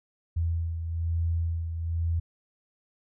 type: beating tone pair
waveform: sine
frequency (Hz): 83.2 / 84.3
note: E2 / E2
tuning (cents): +17 / +39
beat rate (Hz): 1.1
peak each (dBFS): -26 / -35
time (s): 0.36-2.2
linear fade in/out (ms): 10
effects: none